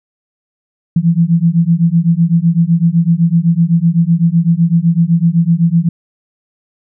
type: beating tone pair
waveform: sine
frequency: 164.2 / 172.1 Hz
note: E3 / F3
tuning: -6 / -25 cents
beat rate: 7.9 Hz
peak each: -11 dBFS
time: 0.96-5.89 s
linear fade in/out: 5 ms
effects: none